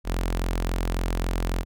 sawtooth tone with notch filter, 43.65 Hz, F1, in tune, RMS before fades -26 dBFS, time 0.04-1.65 s, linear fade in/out 50 ms, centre 120 Hz, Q 1.4, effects none

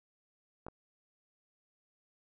clicks, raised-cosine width 1 ms, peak -30 dBFS, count 2, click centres 0.666 / 0.684 s, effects none

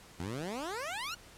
15% pulse exponential sweep, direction up, 79.3 to 1480 Hz, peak -30 dBFS, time 0.19-1.15 s, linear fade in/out 10 ms, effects pink hiss -55 dBFS RMS until 1.37 s + low-pass 11000 Hz 12 dB/octave

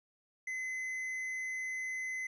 sine tone with tanh clipping, 2039 Hz, C7, 45 cents flat, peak -37 dBFS, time 0.47-2.27 s, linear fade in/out 5 ms, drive 7 dB, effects none

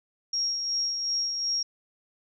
sine tone with tremolo, 5588 Hz, F8, in tune, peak -24 dBFS, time 0.33-1.63 s, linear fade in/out 5 ms, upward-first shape sine, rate 2.7 Hz, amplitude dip 40%, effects none

